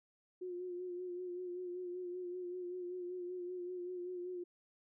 sine tone with vibrato, 359 Hz, F4, 48 cents sharp, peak -40 dBFS, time 0.41-4.44 s, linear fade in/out 10 ms, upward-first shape sine, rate 5.2 Hz, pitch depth 36 cents each way, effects none

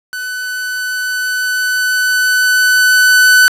45% pulse tone with level ramp, 1501 Hz, F#6, 24 cents sharp, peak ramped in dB -20 to -4 dBFS, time 0.13-3.48 s, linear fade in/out 0 ms, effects resampled to 32000 Hz + 7-bit

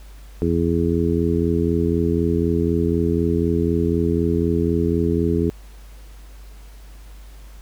harmonic tone, 84 Hz, E2, 33 cents sharp, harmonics 1 / 2 / 3 / 4 / 5, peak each -23 / -23 / -23 / -23 / -23 dBFS, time 0.42-5.5 s, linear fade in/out 0 ms, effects added 50 Hz sine -38 dBFS peak until 7.61 s + pink hiss -51 dBFS RMS until 7.61 s

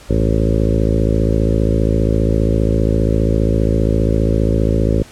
harmonic tone with a mistuned harmonic, 55 Hz, A1, in tune, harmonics 1 / 2 / 3 / 4 / 5 / 6 / 7 / 8 / 9 / 10, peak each -16 / -19 / -21 / -22 / -23 / -24 / -24 / -25 / -26 / -26 dBFS, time 0.09-5.03 s, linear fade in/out 10 ms, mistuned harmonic 1, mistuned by +120 cents, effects pink hiss -41 dBFS RMS until 5.11 s + low-pass 10000 Hz 12 dB/octave

